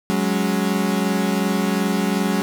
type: chord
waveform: 35% pulse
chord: F# suspended second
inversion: none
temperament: equal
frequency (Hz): 185 / 207.7 / 277.2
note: F#3 / G#3 / C#4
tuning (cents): 0 / 0 / 0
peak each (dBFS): -20 / -20 / -24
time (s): 0.1-2.42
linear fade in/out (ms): 0
effects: none